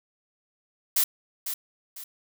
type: noise with echo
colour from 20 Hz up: blue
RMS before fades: -22 dBFS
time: 0.96-1.04 s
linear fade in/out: 5 ms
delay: 500 ms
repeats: 2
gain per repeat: -9 dB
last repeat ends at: 2.04 s
effects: none